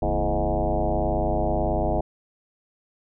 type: tone with frequency modulation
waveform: sine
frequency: 329.6 Hz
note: E4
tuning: in tune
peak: -20 dBFS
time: 0.02-2.01 s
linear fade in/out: 5 ms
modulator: 98.3 Hz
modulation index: 4.5
effects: none